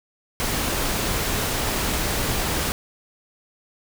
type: noise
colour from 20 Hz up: pink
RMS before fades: -24 dBFS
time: 0.4-2.72 s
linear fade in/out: 0 ms
effects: none